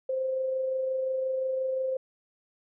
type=tone with amplitude modulation; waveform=sine; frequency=523.3 Hz; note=C5; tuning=in tune; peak=-25 dBFS; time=0.09-1.97 s; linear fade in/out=5 ms; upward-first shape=sine; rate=25.7 Hz; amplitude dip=30%; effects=none